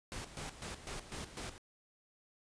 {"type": "noise with tremolo", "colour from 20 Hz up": "pink", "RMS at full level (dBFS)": -43, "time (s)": [0.12, 1.58], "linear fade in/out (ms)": 0, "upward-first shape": "square", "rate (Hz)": 4, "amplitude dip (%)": 70, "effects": ["resampled to 22050 Hz"]}